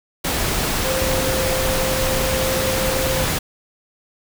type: tone in noise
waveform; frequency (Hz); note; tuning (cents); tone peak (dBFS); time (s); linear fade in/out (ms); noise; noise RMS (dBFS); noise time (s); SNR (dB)
sine; 523.3; C5; 0; -22; 0.84-3.25; 10; pink; -21; 0.24-3.39; -4
effects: none